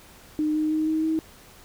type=tone with pitch steps; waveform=sine; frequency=305.5 / 308.7 / 311.9 / 315.2 / 318.5 Hz; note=D#4 / D#4 / D#4 / D#4 / D#4; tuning=-32 / -14 / +4 / +23 / +41 cents; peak=-21 dBFS; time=0.39-1.19 s; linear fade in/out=0 ms; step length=160 ms; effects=pink hiss -50 dBFS RMS until 1.64 s